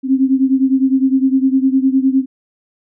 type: beating tone pair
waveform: sine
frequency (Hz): 262.7 / 272.5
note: C4 / C#4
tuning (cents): +7 / -29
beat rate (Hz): 9.8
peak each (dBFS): -12 / -15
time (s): 0.03-2.26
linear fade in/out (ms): 50
effects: none